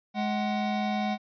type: tone pair together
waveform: square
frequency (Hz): 210 / 748.4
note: G#3 / F#5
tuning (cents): +19 / +20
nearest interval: octave + minor seventh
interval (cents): 2201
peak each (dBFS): -29 / -31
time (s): 0.14-1.18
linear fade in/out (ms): 50
effects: resampled to 11025 Hz